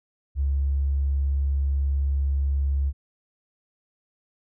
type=tone with tanh clipping; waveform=triangle; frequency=69.3 Hz; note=C#2; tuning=in tune; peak=-20 dBFS; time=0.35-2.93 s; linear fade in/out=50 ms; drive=3 dB; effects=none